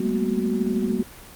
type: tone cluster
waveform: sine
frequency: 193.1 / 214.1 / 227.1 / 245 / 371.8 Hz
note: G3 / A3 / A#3 / B3 / F#4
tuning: -26 / -47 / -45 / -14 / +8 cents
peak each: -27 dBFS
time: 0-1.03 s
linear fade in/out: 5 ms
effects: pink hiss -43 dBFS RMS until 1.35 s + Opus 24 kbps